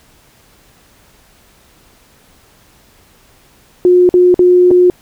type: tone with dropouts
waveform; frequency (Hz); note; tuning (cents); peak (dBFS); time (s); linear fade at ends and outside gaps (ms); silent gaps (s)
sine; 359.3; F4; +49; -4; 3.85-4.9; 1; 4.091-4.14 / 4.343-4.392 / 4.707-4.712
effects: pink hiss -48 dBFS RMS until 5.01 s